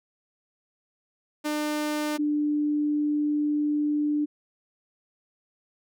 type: tone pair in turn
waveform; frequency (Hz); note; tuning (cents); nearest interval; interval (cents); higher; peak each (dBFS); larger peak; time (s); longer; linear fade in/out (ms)
sawtooth / sine; 300 / 296.7; D4 / D4; +37 / +18; unison; 19; first; -22; neither; 1.44-2.18 / 2.18-4.26; second; 20
effects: none